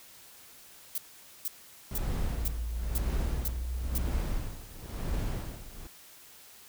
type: noise bursts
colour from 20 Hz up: violet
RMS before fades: -32 dBFS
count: 7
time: 0.95-3.98 s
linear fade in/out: 2 ms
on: 30 ms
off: 470 ms
type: noise with tremolo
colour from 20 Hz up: brown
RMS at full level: -31 dBFS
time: 1.91-5.87 s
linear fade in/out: 2 ms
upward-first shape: sine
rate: 0.99 Hz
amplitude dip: 85%
type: exponential sweep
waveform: sine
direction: up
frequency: 55 to 64 Hz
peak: -31 dBFS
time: 2.18-4.2 s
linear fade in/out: 0 ms
effects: white hiss -53 dBFS RMS until 6.68 s